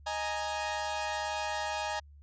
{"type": "chord", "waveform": "sawtooth", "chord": "D# suspended fourth", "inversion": "none", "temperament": "equal", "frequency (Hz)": [622.3, 830.6, 932.3], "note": ["D#5", "G#5", "A#5"], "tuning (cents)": [0, 0, 0], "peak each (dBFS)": [-34, -31, -34], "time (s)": [0.06, 2], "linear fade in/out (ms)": 10, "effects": ["added 72 Hz sine -51 dBFS peak until 2.22 s", "resampled to 16000 Hz"]}